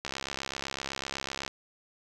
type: click train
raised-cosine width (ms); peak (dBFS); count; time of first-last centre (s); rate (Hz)
0.2; -16; 98; 0.05-1.479; 67.9
effects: none